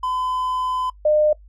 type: tone pair in turn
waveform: triangle / sine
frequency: 1015 / 606.1 Hz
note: B5 / D#5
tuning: +47 / -46 cents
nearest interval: major sixth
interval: 893 cents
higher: first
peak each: -19 / -13 dBFS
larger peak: second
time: 0.03-0.9 / 1.05-1.33 s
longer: first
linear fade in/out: 5 ms
effects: noise-tail reverb RT60 0.1 s tail -21 dB re dry + added 50 Hz sine -43 dBFS peak until 1.48 s